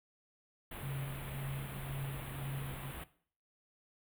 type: band-stop noise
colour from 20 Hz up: pink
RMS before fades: -46 dBFS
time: 0.71-3.04 s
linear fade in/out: 5 ms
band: 3500 to 9200 Hz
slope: 48 dB/octave
type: tone with tremolo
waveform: sine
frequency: 136.3 Hz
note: C#3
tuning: 29 cents flat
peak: -36 dBFS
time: 0.83-2.91 s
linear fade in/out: 0 ms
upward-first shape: sine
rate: 1.9 Hz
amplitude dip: 60%
effects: noise-tail reverb RT60 0.5 s tail -17 dB re dry